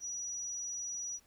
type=tone; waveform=sine; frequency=5840 Hz; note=F#8; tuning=24 cents flat; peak=-37 dBFS; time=0-1.2 s; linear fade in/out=50 ms; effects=pink hiss -67 dBFS RMS until 1.26 s